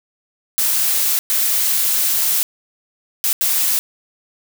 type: noise bursts at uneven times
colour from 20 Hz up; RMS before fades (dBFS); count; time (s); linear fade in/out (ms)
blue; -17; 4; 0.58-1.19 / 1.3-2.43 / 3.24-3.33 / 3.41-3.79; 0
effects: none